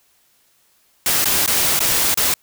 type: noise with dropouts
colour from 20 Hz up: white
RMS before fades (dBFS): -17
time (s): 1.06-2.34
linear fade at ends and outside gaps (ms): 2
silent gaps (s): 1.245-1.255 / 1.462-1.476 / 1.792-1.804 / 2.143-2.173
effects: white hiss -59 dBFS RMS until 2.42 s